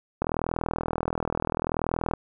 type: click train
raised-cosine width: 1 ms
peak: -12 dBFS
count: 79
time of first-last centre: 0.22-2.136 s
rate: 40.7 Hz
effects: none